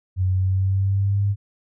sine tone with pitch glide, 92.9 to 100.72 Hz, F#2 to G2, +7 to +47 cents, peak -17 dBFS, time 0.16-1.36 s, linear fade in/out 50 ms, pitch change +140 cents, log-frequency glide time 0.3-1.25 s, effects none

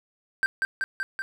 triangle tone with echo, 1565 Hz, G6, 3 cents flat, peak -18 dBFS, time 0.43-0.46 s, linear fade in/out 0 ms, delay 190 ms, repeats 4, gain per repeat -2 dB, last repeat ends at 1.22 s, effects none

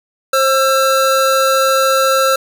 square tone pair together, 533 / 1343 Hz, C5 / E6, +32 / +32 cents, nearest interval octave + major third, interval 1600 cents, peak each -14 dBFS, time 0.33-2.36 s, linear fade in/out 5 ms, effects none

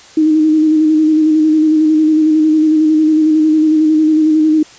sine tone with vibrato, 311.1 Hz, D#4, in tune, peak -7 dBFS, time 0.17-4.63 s, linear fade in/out 5 ms, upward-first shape square, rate 11 Hz, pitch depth 24 cents each way, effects white hiss -39 dBFS RMS until 4.78 s + resampled to 16000 Hz

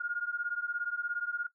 sine beating tone pair, 1418 / 1435 Hz, F6 / F6, +26 / +47 cents, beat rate 17 Hz, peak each -34 / -34 dBFS, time 0-1.47 s, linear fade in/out 10 ms, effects noise-tail reverb RT60 0.1 s tail -17 dB re dry

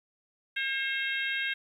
harmonic tone, 537 Hz, C5, 45 cents sharp, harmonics 3 / 4 / 5 / 6 / 7, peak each -32 / -34 / -36 / -38 / -39 dBFS, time 0.56-1.54 s, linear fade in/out 10 ms, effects 10-bit

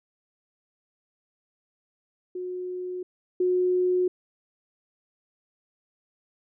sine tone pair in turn, 363.5 / 363.5 Hz, F#4 / F#4, -31 / -31 cents, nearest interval unison, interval 0 cents, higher neither, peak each -30 / -20 dBFS, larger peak second, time 2.35-3.03 / 3.4-4.08 s, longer neither, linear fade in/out 5 ms, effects none

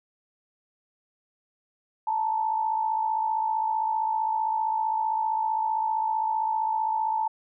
sine tone pair together, 876.9 / 932.3 Hz, A5 / A#5, -6 / 0 cents, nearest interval minor second, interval 106 cents, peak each -24 / -31 dBFS, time 2.07-7.28 s, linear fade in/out 5 ms, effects none

